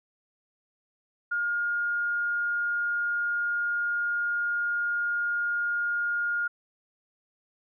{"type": "tone", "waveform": "sine", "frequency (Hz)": 1420, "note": "F6", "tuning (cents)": 28, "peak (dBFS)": -25, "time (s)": [1.31, 6.48], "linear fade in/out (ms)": 10, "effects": []}